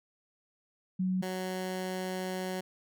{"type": "tone pair in turn", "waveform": ["sine", "15% pulse"], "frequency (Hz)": [185.5, 185.5], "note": ["F#3", "F#3"], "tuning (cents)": [5, 5], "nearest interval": "unison", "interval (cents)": 0, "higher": "neither", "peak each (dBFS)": -27, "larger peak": "neither", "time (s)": [[0.99, 1.22], [1.22, 2.61]], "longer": "second", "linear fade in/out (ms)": 10, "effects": []}